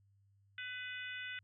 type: harmonic tone with a mistuned harmonic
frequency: 500 Hz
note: B4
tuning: 21 cents sharp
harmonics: 3 / 4 / 5 / 6 / 7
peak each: -45 / -47 / -49 / -51 / -52 dBFS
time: 0.58-1.39 s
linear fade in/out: 2 ms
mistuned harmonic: 6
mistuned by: -25 cents
effects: added 99 Hz sine -67 dBFS peak until 1.43 s